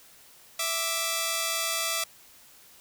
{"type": "tone pair together", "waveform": "5% pulse", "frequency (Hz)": [659.3, 1174.7], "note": ["E5", "D6"], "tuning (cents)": [0, 0], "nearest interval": "minor seventh", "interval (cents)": 1000, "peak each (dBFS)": -18, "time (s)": [0.59, 2.04], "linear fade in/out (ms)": 5, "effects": ["white hiss -54 dBFS RMS until 2.8 s"]}